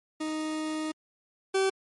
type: tone pair in turn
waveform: 40% pulse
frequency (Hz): 311.1 / 384.9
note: D#4 / G4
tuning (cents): 0 / -32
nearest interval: major third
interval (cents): 368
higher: second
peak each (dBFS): -29 / -22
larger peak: second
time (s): 0.2-0.92 / 1.54-1.7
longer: first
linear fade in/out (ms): 10
effects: MP3 48 kbps